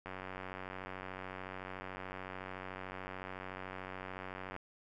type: click train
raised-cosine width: 0.5 ms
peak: -28 dBFS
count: 423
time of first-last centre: 0.06-4.564 s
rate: 93.7 Hz
effects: none